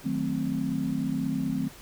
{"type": "chord", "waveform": "sine", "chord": "D# diminished seventh", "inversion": "none", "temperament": "equal", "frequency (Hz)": [155.56, 185, 220, 261.6], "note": ["D#3", "F#3", "A3", "C4"], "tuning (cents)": [0, 0, 0, 0], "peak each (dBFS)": [-33, -33, -32, -29], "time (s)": [0.04, 1.69], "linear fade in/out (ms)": 20, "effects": ["pink hiss -48 dBFS RMS until 1.81 s"]}